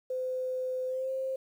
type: tone with pitch glide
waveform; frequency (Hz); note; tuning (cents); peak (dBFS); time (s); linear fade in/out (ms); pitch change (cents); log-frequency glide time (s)
sine; 512 to 527.6; C5 to C5; -38 to +14; -30; 0.1-1.36; 5; +52; 0.87-1.1
effects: 10-bit